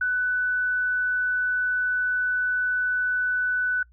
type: tone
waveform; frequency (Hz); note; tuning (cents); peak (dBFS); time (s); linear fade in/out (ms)
sine; 1493; F#6; +15; -21; 0.01-3.83; 5
effects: noise-tail reverb RT60 0.1 s tail -25 dB re dry + added 60 Hz sine -52 dBFS peak until 3.92 s